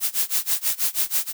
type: noise with tremolo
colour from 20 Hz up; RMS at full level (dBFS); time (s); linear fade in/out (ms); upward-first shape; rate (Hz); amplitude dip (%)
blue; -20; 0-1.33; 50; sine; 6.2; 95
effects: none